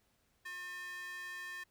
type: tone with high-pass filter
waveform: square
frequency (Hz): 359.4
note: F4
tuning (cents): +50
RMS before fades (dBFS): -45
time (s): 0.45-1.64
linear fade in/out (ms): 10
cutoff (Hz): 1600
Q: 8.8
effects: pink hiss -75 dBFS RMS until 1.7 s